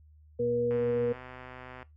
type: harmonic tone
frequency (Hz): 120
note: B2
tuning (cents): -49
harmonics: 1 / 2 / 4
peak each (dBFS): -38 / -36 / -26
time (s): 0.39-1.13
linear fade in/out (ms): 10
type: click train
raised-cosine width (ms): 0.5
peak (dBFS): -30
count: 143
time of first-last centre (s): 0.71-1.828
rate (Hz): 127
effects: noise-tail reverb RT60 0.2 s tail -18 dB re dry + added 76 Hz sine -54 dBFS peak until 1.96 s